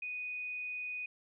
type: tone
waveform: sine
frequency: 2484 Hz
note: D#7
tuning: 3 cents flat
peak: -37 dBFS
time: 0.02-1.06 s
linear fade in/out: 5 ms
effects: none